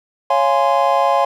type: chord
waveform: triangle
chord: Db major seventh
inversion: none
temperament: just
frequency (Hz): 554.4 / 693 / 831.5 / 1039.4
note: Db5 / F5 / Ab5 / C6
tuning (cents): 0 / -14 / +2 / -12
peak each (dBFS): -16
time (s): 0.3-1.25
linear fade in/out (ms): 5
effects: none